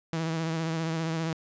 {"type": "tone with vibrato", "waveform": "sawtooth", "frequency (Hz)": 162.5, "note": "E3", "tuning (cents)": -24, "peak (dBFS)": -24, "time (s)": [0.13, 1.33], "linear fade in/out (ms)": 0, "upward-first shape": "triangle", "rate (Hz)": 15, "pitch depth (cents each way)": 44, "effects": ["resampled to 16000 Hz"]}